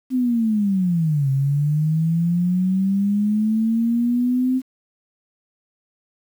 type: linear two-way sweep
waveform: sine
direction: down then up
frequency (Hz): 260.7 to 133.7 to 260.7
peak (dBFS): -16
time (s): 0.1-4.62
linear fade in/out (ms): 50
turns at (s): 1.3
effects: 8-bit